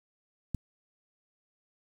click, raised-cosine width 5 ms, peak -19 dBFS, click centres 0.547 s, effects 8-bit

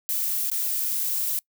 violet noise with dropouts, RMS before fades -26 dBFS, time 0.09-1.39 s, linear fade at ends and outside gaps 0 ms, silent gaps 0.5-0.515 s, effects noise-tail reverb RT60 0.1 s tail -25 dB re dry

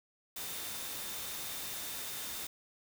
sine tone in noise, 3616 Hz, A7, 47 cents sharp, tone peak -50 dBFS, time 0.36-2.47 s, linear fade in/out 5 ms, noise white, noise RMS -41 dBFS, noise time 0.36-2.47 s, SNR -12 dB, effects none

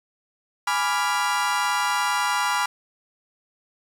35% pulse chord, G# diminished seventh, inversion none, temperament equal, 830.6 / 987.8 / 1174.7 / 1396.9 Hz, G#5 / B5 / D6 / F6, 0 / 0 / 0 / 0 cents, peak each -26 / -23 / -27 / -25 dBFS, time 0.67-2.66 s, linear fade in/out 5 ms, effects low-pass 11000 Hz 12 dB/octave + 8-bit

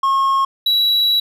triangle tone pair in turn, 1084 / 3909 Hz, C#6 / B7, -39 / -19 cents, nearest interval octave + minor seventh, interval 2220 cents, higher second, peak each -11 dBFS, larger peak neither, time 0.03-0.45 / 0.66-1.2 s, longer second, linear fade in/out 5 ms, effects none

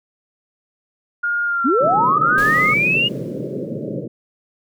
sine tone with pitch glide, 1419 to 1242.5 Hz, F6 to D#6, +27 to -3 cents, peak -17 dBFS, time 1.23-2.74 s, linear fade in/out 10 ms, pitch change -230 cents, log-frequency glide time 1.45-2.23 s
sine linear sweep, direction up, 220 to 2897 Hz, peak -14 dBFS, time 1.64-3.09 s, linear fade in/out 20 ms
pink band-pass noise, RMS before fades -26 dBFS, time 1.8-4.08 s, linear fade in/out 10 ms, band 120 to 590 Hz, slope 96 dB/octave
pink noise with exponential decay, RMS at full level -31 dBFS, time 2.38-4.04 s, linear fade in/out 0 ms, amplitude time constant 360 ms
effects none

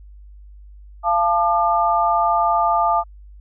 sine tone cluster, 688 / 876 / 1201 Hz, F5 / A5 / D6, -26 / -8 / +38 cents, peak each -19 dBFS, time 1.03-3.04 s, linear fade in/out 50 ms, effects added 50 Hz sine -39 dBFS peak until 3.4 s

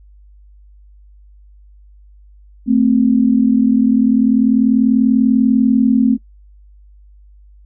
sine tone pair together, 221.3 / 261.6 Hz, A3 / C4, +10 / 0 cents, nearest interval minor third, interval 290 cents, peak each -12 dBFS, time 2.66-6.18 s, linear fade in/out 50 ms, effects noise-tail reverb RT60 0.1 s tail -26 dB re dry + added 50 Hz sine -41 dBFS peak until 7.65 s

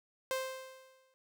sawtooth tone with exponential decay, 523.3 Hz, C5, in tune, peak -27 dBFS, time 0.31-1.14 s, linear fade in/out 0 ms, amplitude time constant 180 ms, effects none

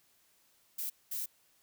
violet noise bursts at uneven times, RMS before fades -37 dBFS, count 2, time 0.78-0.9 / 1.11-1.26 s, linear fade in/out 10 ms, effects white hiss -69 dBFS RMS until 1.62 s

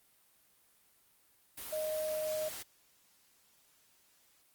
sine tone in noise, 620 Hz, D#5, 6 cents flat, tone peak -33 dBFS, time 1.72-2.49 s, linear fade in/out 10 ms, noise white, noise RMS -44 dBFS, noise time 1.57-2.63 s, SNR +8 dB, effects white hiss -68 dBFS RMS until 4.54 s + Opus 32 kbps

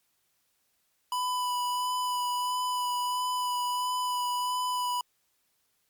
square tone with vibrato, 992 Hz, B5, 7 cents sharp, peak -28 dBFS, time 1.12-5.01 s, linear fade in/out 2 ms, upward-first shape sine, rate 1.5 Hz, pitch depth 13 cents each way, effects white hiss -73 dBFS RMS until 5.89 s + MP3 96 kbps

